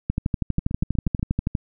two click trains, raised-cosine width 5 ms, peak -9 / -16 dBFS, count 19 / 6, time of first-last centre 0.1-1.552 / 0.59-1.195 s, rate 12.4 / 8.27 Hz, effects none

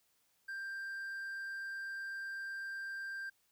triangle tone, 1582 Hz, G6, 15 cents sharp, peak -38 dBFS, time 0.48-3.3 s, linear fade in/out 10 ms, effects white hiss -75 dBFS RMS until 3.51 s

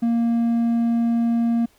sine tone with hard clipping, 233 Hz, A#3, 1 cent flat, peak -18 dBFS, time 0.02-1.66 s, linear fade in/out 10 ms, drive 3 dB, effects pink hiss -58 dBFS RMS until 1.78 s

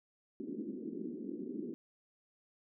pink band-pass noise, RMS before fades -42 dBFS, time 0.4-1.74 s, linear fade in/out 0 ms, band 210 to 380 Hz, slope 48 dB/octave, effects none

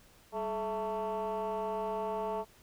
sine tone with frequency modulation, 659.3 Hz, E5, in tune, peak -30 dBFS, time 0.32-2.45 s, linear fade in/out 50 ms, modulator 231 Hz, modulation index 1.5, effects tanh soft clip ceiling -30 dBFS + pink hiss -61 dBFS RMS until 2.62 s

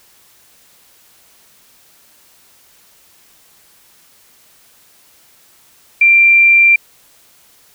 sine tone, 2366 Hz, D7, 12 cents sharp, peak -5 dBFS, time 6.01-6.76 s, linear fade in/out 5 ms, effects white hiss -49 dBFS RMS until 7.74 s

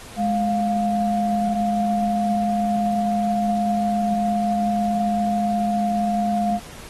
sine tone pair together, 209 / 703 Hz, G#3 / F5, +11 / +11 cents, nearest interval octave + major sixth, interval 2100 cents, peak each -21 dBFS, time 0.16-6.6 s, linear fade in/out 50 ms, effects pink hiss -41 dBFS RMS until 6.89 s + AAC 32 kbps

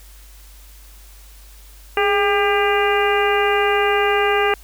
harmonic tone with a mistuned harmonic, 400 Hz, G4, 35 cents sharp, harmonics 1 / 2 / 3 / 4 / 5 / 6 / 7, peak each -18 / -21 / -23 / -24 / -25 / -26 / -26 dBFS, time 1.97-4.54 s, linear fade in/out 2 ms, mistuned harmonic 1, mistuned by +61 cents, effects added 50 Hz sine -41 dBFS peak until 4.63 s + white hiss -48 dBFS RMS until 4.63 s

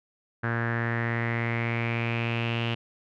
sawtooth tone with low-pass filter sweep, 116.54 Hz, A#2, in tune, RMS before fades -28 dBFS, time 0.43-2.75 s, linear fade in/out 10 ms, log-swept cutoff 1600 to 2900 Hz, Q 6.2, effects none

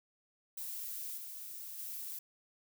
violet noise with level steps, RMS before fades -42 / -46 / -43 dBFS, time 0.57-2.19 s, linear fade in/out 5 ms, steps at 1.17 / 1.78 s, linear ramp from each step 10 ms, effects none

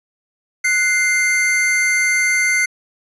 square tone pair together, 1480 / 2093 Hz, F#6 / C7, 0 / 0 cents, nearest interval tritone, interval 600 cents, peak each -23 / -15 dBFS, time 0.64-2.66 s, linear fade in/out 10 ms, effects resampled to 24000 Hz

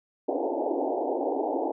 pink band-pass noise, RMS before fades -28 dBFS, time 0.28-1.72 s, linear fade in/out 10 ms, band 270 to 880 Hz, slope 96 dB/octave, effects none

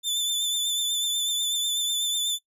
sawtooth tone with vibrato, 3528 Hz, A7, 4 cents sharp, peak -21 dBFS, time 0.03-2.39 s, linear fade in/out 50 ms, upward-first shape triangle, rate 8.1 Hz, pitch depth 39 cents each way, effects noise-tail reverb RT60 0.1 s tail -21 dB re dry + resampled to 32000 Hz

